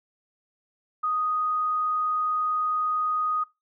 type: tone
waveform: sine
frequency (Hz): 1244.5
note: D#6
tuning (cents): 0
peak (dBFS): -23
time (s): 1.03-3.44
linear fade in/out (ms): 10
effects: noise-tail reverb RT60 0.2 s tail -19 dB re dry